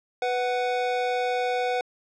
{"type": "tone pair together", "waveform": "square", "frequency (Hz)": [495.1, 741.8], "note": ["B4", "F#5"], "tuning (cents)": [4, 4], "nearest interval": "perfect fifth", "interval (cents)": 700, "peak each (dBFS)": -27, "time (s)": [0.22, 1.81], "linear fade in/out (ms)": 2, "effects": ["low-pass 4000 Hz 12 dB/octave"]}